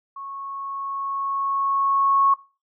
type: tone with level ramp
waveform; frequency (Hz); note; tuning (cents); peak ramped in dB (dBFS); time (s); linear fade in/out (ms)
sine; 1100; C#6; -14; -33 to -14; 0.16-2.34; 5
effects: noise-tail reverb RT60 0.3 s tail -19 dB re dry